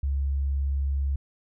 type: tone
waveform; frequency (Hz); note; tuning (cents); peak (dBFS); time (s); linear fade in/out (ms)
sine; 69.1; C#2; -5; -23; 0.03-1.16; 5
effects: none